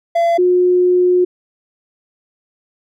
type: tone pair in turn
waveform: triangle / sine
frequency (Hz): 679 / 360.4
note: F5 / F#4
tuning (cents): -49 / -45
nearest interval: major seventh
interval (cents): 1096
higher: first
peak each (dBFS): -9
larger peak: neither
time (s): 0.15-0.38 / 0.38-1.25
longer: second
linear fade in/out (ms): 10
effects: none